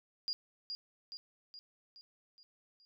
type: tone with echo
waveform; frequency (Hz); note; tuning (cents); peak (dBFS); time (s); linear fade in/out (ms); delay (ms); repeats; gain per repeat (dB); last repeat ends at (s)
sine; 4837; D#8; -50; -33; 0.28-0.33; 0; 420; 6; -5; 2.85
effects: none